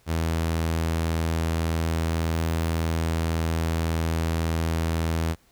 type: tone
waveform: sawtooth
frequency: 81.8 Hz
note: E2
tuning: 13 cents flat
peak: -19 dBFS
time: 0.06-5.36 s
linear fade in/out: 50 ms
effects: pink hiss -61 dBFS RMS until 5.51 s